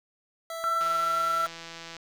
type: tone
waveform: 25% pulse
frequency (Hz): 660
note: E5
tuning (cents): +2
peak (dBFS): -30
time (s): 0.5-1.47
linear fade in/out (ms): 2
type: tone with pitch glide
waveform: sine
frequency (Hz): 1341 to 1350.3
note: E6 to E6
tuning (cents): +29 to +41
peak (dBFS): -24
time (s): 0.64-1.46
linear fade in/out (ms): 0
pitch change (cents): +12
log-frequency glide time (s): 0.86-1.16
type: click train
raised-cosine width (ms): 0.2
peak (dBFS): -24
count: 193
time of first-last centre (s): 0.81-1.967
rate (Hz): 166
effects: none